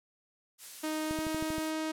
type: noise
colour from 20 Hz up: blue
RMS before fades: -43 dBFS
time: 0.58-1.73 s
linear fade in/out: 50 ms
type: tone with pitch glide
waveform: sawtooth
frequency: 311.1 to 314.7 Hz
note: D#4 to D#4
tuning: 0 to +20 cents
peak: -28 dBFS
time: 0.83-1.92 s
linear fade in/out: 10 ms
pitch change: +20 cents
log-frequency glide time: 1.05-1.22 s
type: click train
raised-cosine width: 3 ms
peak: -26 dBFS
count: 7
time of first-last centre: 1.11-1.582 s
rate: 12.7 Hz
effects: low-pass 11000 Hz 12 dB/octave